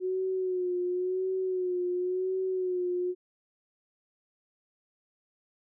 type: tone with vibrato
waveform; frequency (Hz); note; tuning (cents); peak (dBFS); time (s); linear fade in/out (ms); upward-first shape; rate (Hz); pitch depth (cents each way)
sine; 366.9; F#4; -15; -27; 0-3.15; 50; sine; 0.94; 46
effects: none